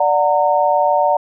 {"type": "chord", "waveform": "sine", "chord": "D augmented", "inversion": "none", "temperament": "just", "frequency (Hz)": [587.3, 734.2, 917.7], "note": ["D5", "F#5", "A#5"], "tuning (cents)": [0, -14, -27], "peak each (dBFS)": -16, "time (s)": [0, 1.17], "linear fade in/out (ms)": 5, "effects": []}